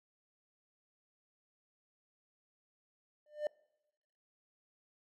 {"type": "tone with exponential growth", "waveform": "triangle", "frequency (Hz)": 599, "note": "D5", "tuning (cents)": 34, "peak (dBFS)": -27, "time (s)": [3.26, 3.47], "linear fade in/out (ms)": 2, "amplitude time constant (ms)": 44, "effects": ["noise-tail reverb RT60 0.9 s tail -24 dB re dry"]}